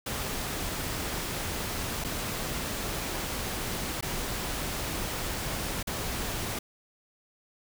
pink noise with dropouts, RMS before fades -33 dBFS, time 0.06-6.59 s, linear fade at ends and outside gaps 5 ms, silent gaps 2.041-2.045 / 4.01-4.025 / 5.829-5.871 s, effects none

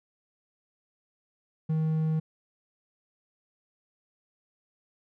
triangle tone, 157.9 Hz, D#3, 26 cents sharp, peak -22 dBFS, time 1.69-2.2 s, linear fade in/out 10 ms, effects none

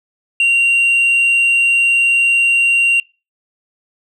sine tone, 2761 Hz, F7, 20 cents flat, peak -7 dBFS, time 0.4-3 s, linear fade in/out 2 ms, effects noise-tail reverb RT60 0.3 s tail -26 dB re dry + tanh soft clip ceiling -9 dBFS

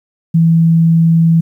sine tone, 164.81 Hz, E3, in tune, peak -6 dBFS, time 0.34-1.41 s, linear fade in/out 10 ms, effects 8-bit

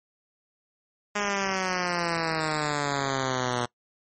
5% pulse exponential sweep, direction down, 207.5 to 120.4 Hz, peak -14 dBFS, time 1.15-3.66 s, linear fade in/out 10 ms, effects noise-tail reverb RT60 0.1 s tail -21 dB re dry + MP3 32 kbps

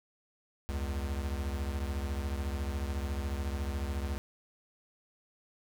square beating tone pair, 69.1 / 83.1 Hz, C#2 / E2, -5 / +15 cents, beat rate 14 Hz, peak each -34 / -39 dBFS, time 0.69-4.18 s, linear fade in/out 0 ms, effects none

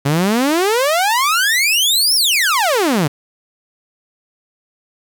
sawtooth exponential two-way sweep, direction up then down, 135 to 5588 to 135 Hz, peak -9 dBFS, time 0.05-3.08 s, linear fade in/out 10 ms, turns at 2.15 s, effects 8-bit

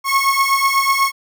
30% pulse beating tone pair, 1089 / 1097.1 Hz, C#6 / C#6, -31 / -18 cents, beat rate 8.1 Hz, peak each -14 dBFS, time 0.04-1.12 s, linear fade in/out 50 ms, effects none

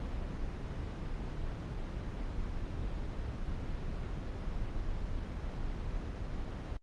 brown noise, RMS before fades -37 dBFS, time 0-6.77 s, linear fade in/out 2 ms, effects low-pass 5000 Hz 12 dB/octave + Opus 24 kbps

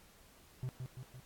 triangle tone with echo, 127.9 Hz, C3, 39 cents flat, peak -34 dBFS, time 0.63-0.69 s, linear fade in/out 0 ms, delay 170 ms, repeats 3, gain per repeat -4 dB, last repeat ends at 1.2 s, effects pink hiss -62 dBFS RMS until 1.25 s + AAC 64 kbps

